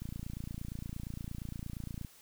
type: click train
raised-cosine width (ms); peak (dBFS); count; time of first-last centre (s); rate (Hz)
5; -28; 59; 0.02-2.048; 28.6
effects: white hiss -59 dBFS RMS until 2.21 s